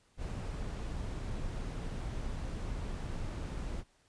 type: noise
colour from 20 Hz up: brown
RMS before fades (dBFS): -38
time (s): 0.17-3.84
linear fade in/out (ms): 50
effects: pink hiss -69 dBFS RMS until 4.08 s + resampled to 22050 Hz